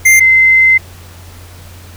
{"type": "tone pair in turn", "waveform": ["square", "sine"], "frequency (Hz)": [2093, 2068], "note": ["C7", "C7"], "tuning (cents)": [0, -21], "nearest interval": "unison", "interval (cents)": 21, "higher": "first", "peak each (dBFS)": -4, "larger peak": "neither", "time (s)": [[0.05, 0.2], [0.2, 0.78]], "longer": "second", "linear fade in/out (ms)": 10, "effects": ["added 88 Hz sine -33 dBFS peak until 1.96 s", "pink hiss -38 dBFS RMS until 1.96 s"]}